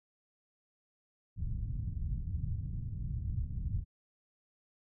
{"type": "low-pass noise", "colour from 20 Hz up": "white", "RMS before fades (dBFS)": -36, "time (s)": [1.36, 3.85], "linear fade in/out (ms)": 50, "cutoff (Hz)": 120, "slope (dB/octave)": 24, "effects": []}